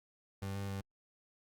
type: tone with pitch steps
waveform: 30% pulse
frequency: 97.8 / 99.1 / 97.8 Hz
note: G2 / G2 / G2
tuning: -4 / +19 / -4 cents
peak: -35 dBFS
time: 0.42-0.81 s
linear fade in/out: 5 ms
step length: 130 ms
effects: Opus 48 kbps